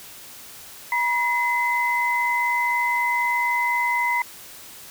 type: tone pair together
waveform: sine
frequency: 963 / 2041 Hz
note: B5 / C7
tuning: -44 / -44 cents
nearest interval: octave + minor second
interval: 1300 cents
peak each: -22 dBFS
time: 0.92-4.22 s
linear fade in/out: 2 ms
effects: white hiss -42 dBFS RMS until 4.9 s